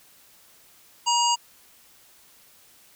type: harmonic tone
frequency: 950 Hz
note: A#5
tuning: 33 cents sharp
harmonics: 1 / 3 / 5 / 7 / 8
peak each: -21 / -26 / -28 / -29 / -30 dBFS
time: 1.06-1.36 s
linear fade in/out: 20 ms
effects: white hiss -55 dBFS RMS until 2.95 s